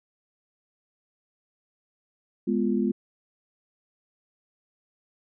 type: chord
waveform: sine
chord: F diminished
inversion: first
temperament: equal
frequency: 207.7 / 246.9 / 349.2 Hz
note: Ab3 / Cb4 / F4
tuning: 0 / 0 / 0 cents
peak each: -25 / -26 / -28 dBFS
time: 2.47-2.92 s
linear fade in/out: 10 ms
effects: none